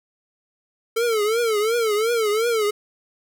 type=tone with vibrato; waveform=square; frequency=444.1 Hz; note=A4; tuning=16 cents sharp; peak=-19 dBFS; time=0.96-2.71 s; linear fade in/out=10 ms; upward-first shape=triangle; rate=2.8 Hz; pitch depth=150 cents each way; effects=none